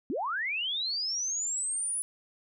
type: linear sweep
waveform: sine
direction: up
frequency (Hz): 216.7 to 10040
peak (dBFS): -29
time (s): 0.1-2.02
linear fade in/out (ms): 0
effects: none